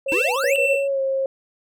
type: tone with vibrato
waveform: sine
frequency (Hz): 517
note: C5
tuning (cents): -21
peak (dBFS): -23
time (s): 0.06-0.76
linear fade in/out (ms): 5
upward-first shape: square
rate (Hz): 6.7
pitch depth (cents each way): 85
type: tone with tremolo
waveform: triangle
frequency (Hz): 2683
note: E7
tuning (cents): +30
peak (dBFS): -17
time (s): 0.08-0.88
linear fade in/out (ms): 10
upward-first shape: sine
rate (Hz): 2.2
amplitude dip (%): 90
type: exponential sweep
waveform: square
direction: up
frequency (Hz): 303.7 to 2936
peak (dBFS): -23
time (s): 0.12-0.56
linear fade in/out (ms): 0
type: tone with pitch glide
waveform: sine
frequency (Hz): 554.4 to 537.1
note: C#5 to C5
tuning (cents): 0 to +45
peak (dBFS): -19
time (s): 0.44-1.26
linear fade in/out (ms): 2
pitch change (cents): -55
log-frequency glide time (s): 0.89-1.01
effects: none